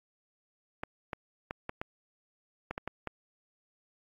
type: clicks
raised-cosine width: 0.5 ms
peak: -20 dBFS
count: 9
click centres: 0.835 / 1.132 / 1.509 / 1.694 / 1.815 / 2.71 / 2.779 / 2.876 / 3.073 s
effects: AAC 32 kbps